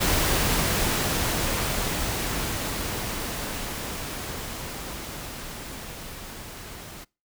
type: noise with level ramp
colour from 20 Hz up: pink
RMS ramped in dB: -22 to -41 dBFS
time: 0-7.05 s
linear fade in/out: 20 ms
effects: noise-tail reverb RT60 0.3 s tail -25 dB re dry